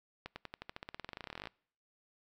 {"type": "accelerating click train", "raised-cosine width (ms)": 0.3, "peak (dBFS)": -26, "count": 27, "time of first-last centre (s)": [0.26, 1.472], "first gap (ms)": 100, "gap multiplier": 0.93, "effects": ["noise-tail reverb RT60 0.6 s tail -26 dB re dry"]}